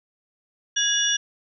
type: tone cluster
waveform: sine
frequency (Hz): 1652 / 2894 / 3459 / 5740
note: G#6 / F#7 / A7 / F8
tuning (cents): -10 / -39 / -30 / +47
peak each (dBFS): -26 / -25 / -25 / -24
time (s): 0.76-1.17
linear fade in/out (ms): 10
effects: none